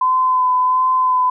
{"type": "tone with vibrato", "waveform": "sine", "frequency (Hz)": 1017, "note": "C6", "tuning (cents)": -50, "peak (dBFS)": -12, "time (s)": [0.01, 1.3], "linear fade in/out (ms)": 5, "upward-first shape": "sine", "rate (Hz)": 1.4, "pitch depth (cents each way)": 17, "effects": []}